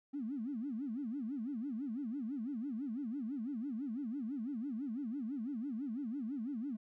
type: tone with vibrato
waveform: triangle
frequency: 251.2 Hz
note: B3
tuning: 30 cents sharp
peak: -33 dBFS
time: 0.13-6.77 s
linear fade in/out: 20 ms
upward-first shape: sine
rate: 6 Hz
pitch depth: 280 cents each way
effects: tanh soft clip ceiling -35 dBFS